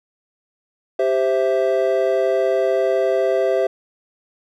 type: chord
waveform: triangle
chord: C major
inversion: second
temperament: equal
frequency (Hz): 392 / 523.3 / 659.3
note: G4 / C5 / E5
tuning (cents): 0 / 0 / 0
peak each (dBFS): -18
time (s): 0.99-3.67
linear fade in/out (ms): 5
effects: none